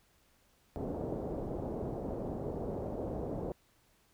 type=low-pass noise; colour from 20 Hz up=white; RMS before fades=-38 dBFS; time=0.76-3.52 s; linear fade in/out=0 ms; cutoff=590 Hz; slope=24 dB/octave; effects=pink hiss -69 dBFS RMS until 4.13 s